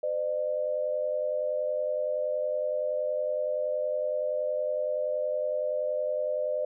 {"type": "tone pair together", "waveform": "sine", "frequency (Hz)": [512, 602.7], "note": ["C5", "D5"], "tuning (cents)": [-38, 45], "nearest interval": "minor third", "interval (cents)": 283, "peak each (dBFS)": [-31, -28], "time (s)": [0.03, 6.65], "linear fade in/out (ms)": 5, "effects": []}